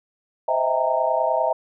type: tone cluster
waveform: sine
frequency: 519 / 634 / 664 / 797 / 923 Hz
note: C5 / D#5 / E5 / G5 / A#5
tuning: -14 / +32 / +12 / +28 / -17 cents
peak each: -27 / -23 / -24 / -27 / -24 dBFS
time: 0.48-1.53 s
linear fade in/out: 5 ms
effects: none